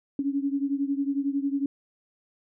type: beating tone pair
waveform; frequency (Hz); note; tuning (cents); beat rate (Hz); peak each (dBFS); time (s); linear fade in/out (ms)
sine; 275.8 / 286.8; C#4 / D4; -9 / -41; 11; -26 / -29; 0.19-1.66; 2
effects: none